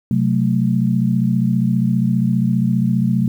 sine chord, F# diminished, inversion second, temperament equal with one note detuned, 130.06 / 185 / 220 Hz, C3 / F#3 / A3, -10 / 0 / 0 cents, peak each -18 / -18 / -18 dBFS, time 0.11-3.28 s, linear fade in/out 2 ms, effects 8-bit

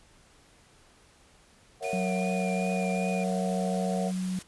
sine chord, F# dominant seventh, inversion first, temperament just, 462.5 / 555 / 666 / 740 Hz, A#4 / C#5 / E5 / F#5, -14 / +2 / +18 / 0 cents, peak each -35 dBFS, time 1.8-4.12 s, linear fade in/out 50 ms
white noise, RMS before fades -44 dBFS, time 1.82-4.43 s, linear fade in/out 10 ms
triangle tone with vibrato, 2428 Hz, D#7, 43 cents flat, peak -36 dBFS, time 1.84-3.24 s, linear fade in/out 5 ms, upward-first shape triangle, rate 2.6 Hz, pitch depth 37 cents each way
sine tone, 185 Hz, F#3, in tune, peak -28 dBFS, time 1.93-4.39 s, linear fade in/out 2 ms
effects pink hiss -59 dBFS RMS until 4.47 s + resampled to 24000 Hz

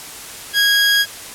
20% pulse tone, 1645 Hz, G#6, 17 cents flat, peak -7 dBFS, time 0.53-1.06 s, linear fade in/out 50 ms, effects white hiss -33 dBFS RMS until 1.34 s + low-pass 12000 Hz 12 dB/octave

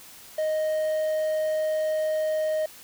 triangle tone, 622.3 Hz, D#5, in tune, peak -21 dBFS, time 0.38-2.66 s, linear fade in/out 5 ms, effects white hiss -47 dBFS RMS until 2.83 s

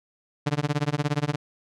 sawtooth tone with tremolo, 146.83 Hz, D3, in tune, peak -16 dBFS, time 0.46-1.36 s, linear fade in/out 10 ms, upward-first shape sine, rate 17 Hz, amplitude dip 100%, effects low-pass 6000 Hz 12 dB/octave

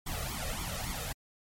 pink noise with flanger, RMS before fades -36 dBFS, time 0.06-1.13 s, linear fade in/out 10 ms, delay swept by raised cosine 0.89 to 1.63 ms, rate 3.6 Hz, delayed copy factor +0.9, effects MP3 64 kbps

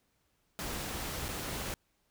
pink noise with dropouts, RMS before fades -38 dBFS, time 0.59-1.74 s, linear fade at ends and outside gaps 0 ms, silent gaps 1.283-1.288 s, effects pink hiss -75 dBFS RMS until 2.1 s

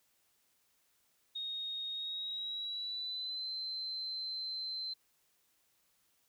sine tone with pitch glide, 3729 to 4090 Hz, A#7 to C8, 0 to -40 cents, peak -37 dBFS, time 1.35-4.94 s, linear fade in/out 10 ms, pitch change +160 cents, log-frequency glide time 1.92-3.5 s, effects white hiss -74 dBFS RMS until 6.28 s

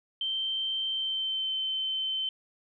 sine tone with pitch glide, 3123 to 3082 Hz, G7 to G7, -7 to -30 cents, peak -28 dBFS, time 0.21-2.29 s, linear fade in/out 2 ms, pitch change -23 cents, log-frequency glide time 0.9-1.52 s, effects none

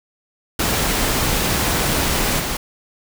pink noise with level steps, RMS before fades -19 / -23 dBFS, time 0.59-2.57 s, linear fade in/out 5 ms, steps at 2.39 s, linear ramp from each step 10 ms, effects none

